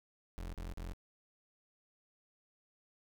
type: tone bursts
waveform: 35% pulse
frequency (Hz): 43.65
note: F1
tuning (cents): 0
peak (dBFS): -39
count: 3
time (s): 0.38-0.934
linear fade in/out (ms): 0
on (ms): 160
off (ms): 37
effects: none